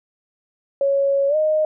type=tone with pitch glide; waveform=sine; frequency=554.4 to 618.7 Hz; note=C#5 to D#5; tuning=0 to -10 cents; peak=-15 dBFS; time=0.81-1.65 s; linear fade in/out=2 ms; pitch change=+190 cents; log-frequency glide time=1.28-1.36 s; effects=none